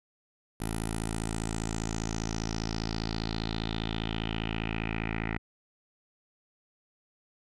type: tone with low-pass filter sweep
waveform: 10% pulse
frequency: 55 Hz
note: A1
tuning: in tune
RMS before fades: -33 dBFS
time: 0.6-5.38 s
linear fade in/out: 5 ms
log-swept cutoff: 11000 to 2100 Hz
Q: 4.9
effects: none